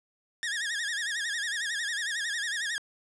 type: tone with vibrato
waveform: sawtooth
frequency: 1754 Hz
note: A6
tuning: 6 cents flat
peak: -26 dBFS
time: 0.43-2.78 s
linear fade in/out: 0 ms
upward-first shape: sine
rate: 11 Hz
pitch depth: 140 cents each way
effects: resampled to 22050 Hz + 9-bit